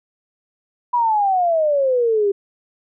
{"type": "exponential sweep", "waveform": "sine", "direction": "down", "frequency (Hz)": [987.8, 392], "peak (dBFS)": -14, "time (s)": [0.93, 2.32], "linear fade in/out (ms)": 10, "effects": []}